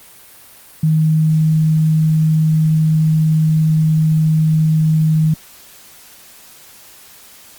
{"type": "tone", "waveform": "sine", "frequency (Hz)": 157.2, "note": "D#3", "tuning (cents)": 18, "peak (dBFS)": -10, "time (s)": [0.83, 5.34], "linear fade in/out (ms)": 5, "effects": ["white hiss -42 dBFS RMS until 7.58 s", "Opus 32 kbps"]}